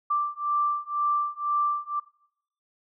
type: beating tone pair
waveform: sine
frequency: 1174.7 / 1176.7 Hz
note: D6 / D6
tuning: 0 / +3 cents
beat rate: 2 Hz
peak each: -27 dBFS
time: 0.1-2 s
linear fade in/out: 10 ms
effects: noise-tail reverb RT60 0.7 s tail -21 dB re dry